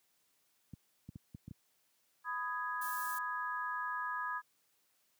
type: clicks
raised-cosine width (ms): 5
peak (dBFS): -32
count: 6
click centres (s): 0.736 / 1.09 / 1.158 / 1.348 / 1.48 / 1.511
type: chord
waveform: sine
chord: G# minor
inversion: first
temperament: just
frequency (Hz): 996.7 / 1245.9 / 1661.2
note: B5 / D#6 / G#6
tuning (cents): +16 / +2 / 0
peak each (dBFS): -40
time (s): 2.24-4.42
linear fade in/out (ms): 50
type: high-pass noise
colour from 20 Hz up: pink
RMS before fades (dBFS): -46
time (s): 2.81-3.19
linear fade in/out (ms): 10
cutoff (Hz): 11000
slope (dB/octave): 12
effects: white hiss -75 dBFS RMS until 5.19 s + high-pass 100 Hz 12 dB/octave